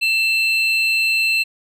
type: tone pair together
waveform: triangle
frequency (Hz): 2670 / 4148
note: E7 / C8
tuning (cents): +22 / -16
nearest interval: minor sixth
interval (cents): 762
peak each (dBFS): -14 / -22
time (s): 0.01-1.44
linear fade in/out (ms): 20
effects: none